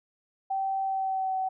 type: tone with pitch glide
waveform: sine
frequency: 774 to 757.6 Hz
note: G5 to F#5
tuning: -22 to +41 cents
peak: -26 dBFS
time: 0.5-1.49 s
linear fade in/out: 10 ms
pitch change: -37 cents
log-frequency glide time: 0.83-1.37 s
effects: none